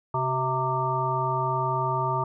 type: harmonic tone with a mistuned harmonic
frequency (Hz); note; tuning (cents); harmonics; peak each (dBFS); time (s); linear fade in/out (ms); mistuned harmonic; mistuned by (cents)
130.81; C3; 0; 1 / 3 / 5 / 7 / 9; -29 / -33 / -33 / -27 / -29; 0.14-2.24; 5; 3; -53
effects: none